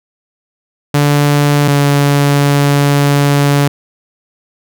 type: tone pair in turn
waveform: sawtooth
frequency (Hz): 145.1 / 142.69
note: D3 / D3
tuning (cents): -21 / -50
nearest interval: unison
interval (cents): 29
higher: first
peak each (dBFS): -4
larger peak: neither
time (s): 0.94-1.68 / 1.68-3.68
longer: second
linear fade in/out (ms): 5
effects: none